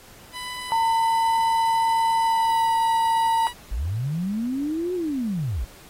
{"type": "tone with pitch glide", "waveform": "15% pulse", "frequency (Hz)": [997, 972], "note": ["B5", "B5"], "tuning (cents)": [16, -28], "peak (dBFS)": -25, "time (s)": [0.32, 3.54], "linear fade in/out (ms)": 50, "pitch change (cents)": -44, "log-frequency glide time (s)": [2.16, 2.79]}
{"type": "tone", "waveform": "sine", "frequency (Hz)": 909, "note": "A#5", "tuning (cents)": -44, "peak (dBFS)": -18, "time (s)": [0.72, 3.47], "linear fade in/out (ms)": 0}
{"type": "linear two-way sweep", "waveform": "sine", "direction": "up then down", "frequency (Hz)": [43.98, 369.1, 43.98], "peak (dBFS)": -23, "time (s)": [3.71, 5.65], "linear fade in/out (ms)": 10, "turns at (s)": 4.94}
{"effects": ["pink hiss -48 dBFS RMS until 5.89 s", "AAC 48 kbps"]}